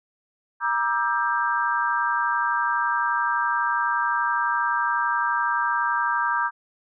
sine chord, E half-diminished seventh, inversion second, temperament just, 949.3 / 1186.7 / 1318.5 / 1582.2 Hz, Bb5 / D6 / E6 / G6, +31 / +18 / 0 / +16 cents, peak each -25 / -26 / -30 / -25 dBFS, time 0.6-6.51 s, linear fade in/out 50 ms, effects none

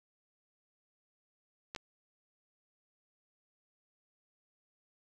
clicks, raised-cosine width 0.2 ms, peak -23 dBFS, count 2, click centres 1.749 / 1.762 s, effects none

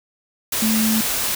sine tone in noise, 220 Hz, A3, in tune, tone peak -17 dBFS, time 0.62-1.01 s, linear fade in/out 5 ms, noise white, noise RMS -22 dBFS, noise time 0.52-1.35 s, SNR +2 dB, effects none

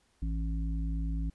harmonic tone, 54.8 Hz, A1, 6 cents flat, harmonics 1 / 3 / 5, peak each -30 / -38 / -42 dBFS, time 0.22-1.3 s, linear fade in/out 5 ms, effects pink hiss -70 dBFS RMS until 1.34 s + resampled to 24000 Hz

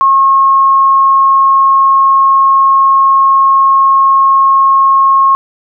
sine tone, 1084 Hz, C#6, 39 cents flat, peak -4 dBFS, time 0.01-5.35 s, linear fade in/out 0 ms, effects none

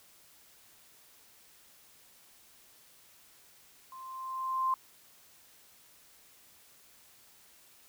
sine tone with level ramp, 1046.5 Hz, C6, in tune, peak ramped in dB -45 to -25 dBFS, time 3.92-4.74 s, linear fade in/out 2 ms, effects white hiss -60 dBFS RMS until 7.88 s

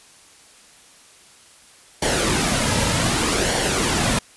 pink noise with flanger, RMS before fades -20 dBFS, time 2.02-4.19 s, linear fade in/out 5 ms, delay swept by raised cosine 0.78 to 2.78 ms, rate 0.65 Hz, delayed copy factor -0.5, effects white hiss -49 dBFS RMS until 4.36 s + resampled to 24000 Hz

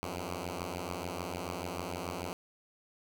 5% pulse beating tone pair, 85 / 91.8 Hz, F2 / F#2, -46 / -13 cents, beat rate 6.8 Hz, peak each -28 dBFS, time 0.03-2.33 s, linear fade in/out 0 ms, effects none

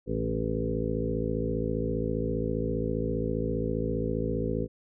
harmonic tone with a mistuned harmonic, 55 Hz, A1, in tune, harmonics 1 / 2 / 3 / 4 / 5 / 7 / 8 / 9, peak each -35 / -35 / -35 / -35 / -35 / -35 / -35 / -35 dBFS, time 0.06-4.68 s, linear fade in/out 50 ms, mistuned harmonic 2, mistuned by +38 cents, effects none

